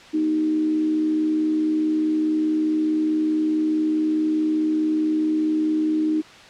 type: tone with frequency modulation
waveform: sine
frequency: 310.8 Hz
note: D#4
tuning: 2 cents flat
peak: -18 dBFS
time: 0.13-6.22 s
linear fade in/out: 20 ms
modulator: 75.3 Hz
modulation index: 0.32
effects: white hiss -44 dBFS RMS until 6.49 s + low-pass 4000 Hz 12 dB/octave

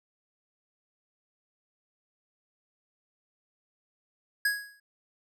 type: tone with exponential decay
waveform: square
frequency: 1661.2 Hz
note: G#6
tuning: in tune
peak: -22 dBFS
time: 4.45-4.8 s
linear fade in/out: 5 ms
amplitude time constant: 75 ms
effects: none

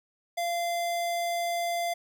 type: tone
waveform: square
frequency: 689 Hz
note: F5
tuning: 24 cents flat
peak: -28 dBFS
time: 0.37-1.94 s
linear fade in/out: 10 ms
effects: none

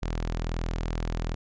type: tone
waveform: sawtooth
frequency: 41.2 Hz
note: E1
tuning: in tune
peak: -24 dBFS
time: 0.02-1.35 s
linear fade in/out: 10 ms
effects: resampled to 16000 Hz

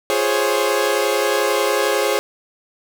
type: chord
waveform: sawtooth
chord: Db major seventh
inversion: first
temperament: equal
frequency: 349.2 / 415.3 / 523.3 / 554.4 Hz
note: F4 / Ab4 / C5 / Db5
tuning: 0 / 0 / 0 / 0 cents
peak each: -22 / -16 / -18 / -18 dBFS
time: 0.1-2.19 s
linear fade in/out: 0 ms
effects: none

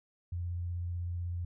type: tone with vibrato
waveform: sine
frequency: 87.31 Hz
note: F2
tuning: in tune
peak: -33 dBFS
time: 0.32-1.45 s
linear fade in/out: 5 ms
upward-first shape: triangle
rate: 16 Hz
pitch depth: 20 cents each way
effects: none

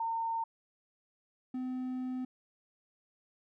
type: tone pair in turn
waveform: sine / triangle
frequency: 911 / 255.1 Hz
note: A#5 / C4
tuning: -40 / -44 cents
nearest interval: octave + minor seventh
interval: 2204 cents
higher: first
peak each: -31 / -32 dBFS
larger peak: first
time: 0-0.44 / 1.54-2.25 s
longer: second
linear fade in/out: 5 ms
effects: none

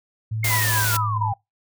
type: tone with pitch glide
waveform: sine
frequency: 110 to 106.75 Hz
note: A2 to G#2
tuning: 0 to +48 cents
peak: -23 dBFS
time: 0.31-1.33 s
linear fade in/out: 10 ms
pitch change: -52 cents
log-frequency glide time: 0.53-1.02 s
type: linear sweep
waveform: sine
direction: down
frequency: 2164 to 763 Hz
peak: -24 dBFS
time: 0.43-1.34 s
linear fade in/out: 5 ms
type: noise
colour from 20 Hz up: white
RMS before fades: -24 dBFS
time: 0.44-0.97 s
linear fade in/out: 5 ms
type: tone with tremolo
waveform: sine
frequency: 987.8 Hz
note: B5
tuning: in tune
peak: -23 dBFS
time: 0.49-1.35 s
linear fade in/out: 20 ms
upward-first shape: triangle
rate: 4.4 Hz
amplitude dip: 100%
effects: noise-tail reverb RT60 0.2 s tail -25 dB re dry

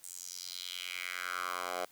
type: tone with high-pass filter sweep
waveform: 10% pulse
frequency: 89.8 Hz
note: F2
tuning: 49 cents sharp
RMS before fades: -40 dBFS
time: 0.03-1.85 s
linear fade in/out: 5 ms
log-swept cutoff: 8500 to 680 Hz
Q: 3.1
effects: white hiss -62 dBFS RMS until 1.91 s

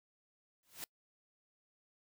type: noise with exponential growth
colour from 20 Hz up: white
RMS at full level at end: -41 dBFS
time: 0.63-0.84 s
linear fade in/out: 0 ms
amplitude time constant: 45 ms
effects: noise-tail reverb RT60 0.1 s tail -26 dB re dry

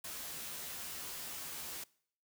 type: noise with comb filter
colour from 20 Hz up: white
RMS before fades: -44 dBFS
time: 0.04-1.84 s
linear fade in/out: 5 ms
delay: 13 ms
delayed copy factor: +0.65
effects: noise-tail reverb RT60 0.6 s tail -23 dB re dry

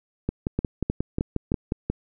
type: two click trains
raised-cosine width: 3 ms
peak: -10 / -11 dBFS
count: 4 / 10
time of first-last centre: 0.59-1.519 / 0.29-1.9 s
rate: 3.23 / 5.59 Hz
effects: none

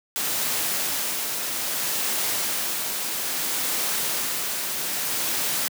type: noise with tremolo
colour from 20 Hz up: white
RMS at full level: -25 dBFS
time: 0.16-5.68 s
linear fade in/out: 0 ms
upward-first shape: sine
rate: 0.61 Hz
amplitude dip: 30%
effects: high-pass 150 Hz 12 dB/octave

